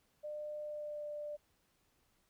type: tone with pitch glide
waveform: sine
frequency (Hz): 600 to 593.1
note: D5 to D5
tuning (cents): +37 to +17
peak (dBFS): -40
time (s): 0.23-1.37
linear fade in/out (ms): 20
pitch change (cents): -20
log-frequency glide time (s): 0.61-1.06
effects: pink hiss -75 dBFS RMS until 2.29 s